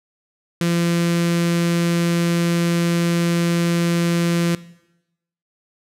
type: tone with notch filter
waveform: sawtooth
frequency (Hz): 170.8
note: F3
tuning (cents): -38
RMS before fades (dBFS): -19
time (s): 0.61-4.55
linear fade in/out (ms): 2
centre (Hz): 790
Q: 1.1
effects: noise-tail reverb RT60 0.9 s tail -19 dB re dry + low-pass 12000 Hz 12 dB/octave